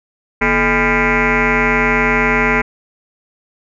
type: tone with frequency modulation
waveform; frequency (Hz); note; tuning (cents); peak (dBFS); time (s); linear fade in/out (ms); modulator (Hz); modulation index
sine; 1200; D6; +37; -10; 0.41-2.62; 10; 192; 5.9
effects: tanh soft clip ceiling -6 dBFS